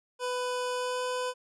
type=tone with pitch glide; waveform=25% pulse; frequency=498.2 to 502 Hz; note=B4 to B4; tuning=+15 to +28 cents; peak=-26 dBFS; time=0.19-1.34 s; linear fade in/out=50 ms; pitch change=+13 cents; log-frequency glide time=0.74-1.03 s; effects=resampled to 24000 Hz